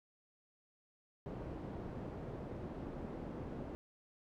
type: low-pass noise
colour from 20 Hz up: white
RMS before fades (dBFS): -45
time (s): 1.26-3.75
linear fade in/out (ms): 0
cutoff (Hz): 390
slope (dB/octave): 12
effects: none